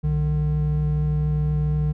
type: tone pair together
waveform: triangle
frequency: 63.4 / 150.7 Hz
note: B1 / D3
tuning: +46 / +45 cents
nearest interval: octave + minor third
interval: 1499 cents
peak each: -23 / -18 dBFS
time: 0.03-1.93 s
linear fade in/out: 20 ms
effects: none